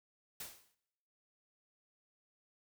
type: noise with exponential decay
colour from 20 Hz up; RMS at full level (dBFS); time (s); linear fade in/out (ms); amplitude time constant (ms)
white; -42; 0.4-0.75; 5; 75
effects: noise-tail reverb RT60 1.0 s tail -24 dB re dry